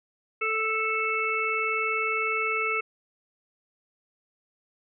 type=harmonic tone; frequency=439.8 Hz; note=A4; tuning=1 cent flat; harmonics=1 / 3 / 5 / 6; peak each=-32 / -29 / -29 / -30 dBFS; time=0.41-2.81 s; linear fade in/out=10 ms; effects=none